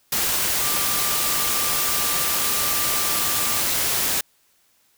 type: tone in noise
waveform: sine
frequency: 1185 Hz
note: D6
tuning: 15 cents sharp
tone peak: -32 dBFS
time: 0.61-3.6 s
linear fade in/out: 5 ms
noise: white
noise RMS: -22 dBFS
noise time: 0.12-4.21 s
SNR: -13 dB
effects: white hiss -62 dBFS RMS until 4.97 s